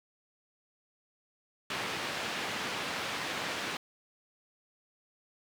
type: band-pass noise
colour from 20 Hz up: white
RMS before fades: -36 dBFS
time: 1.7-3.77 s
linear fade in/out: 2 ms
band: 130 to 2900 Hz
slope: 12 dB/octave
effects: none